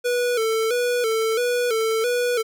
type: tone with vibrato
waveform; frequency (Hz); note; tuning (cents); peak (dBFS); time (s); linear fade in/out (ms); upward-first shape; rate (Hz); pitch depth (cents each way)
square; 466.2; A#4; 0; -20; 0.04-2.43; 20; square; 1.5; 80
effects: none